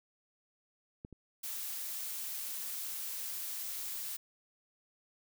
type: clicks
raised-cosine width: 3 ms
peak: -31 / -37 dBFS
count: 2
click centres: 1.049 / 1.127 s
type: noise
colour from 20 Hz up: blue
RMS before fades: -40 dBFS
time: 1.43-4.17 s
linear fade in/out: 10 ms
effects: none